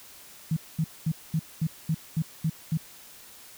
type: tone bursts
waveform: sine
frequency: 160 Hz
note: D#3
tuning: 49 cents sharp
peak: -22 dBFS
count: 9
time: 0.51-2.774 s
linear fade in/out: 5 ms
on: 56 ms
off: 220 ms
effects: white hiss -49 dBFS RMS until 3.57 s